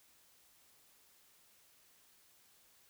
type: silence
effects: white hiss -67 dBFS RMS until 2.89 s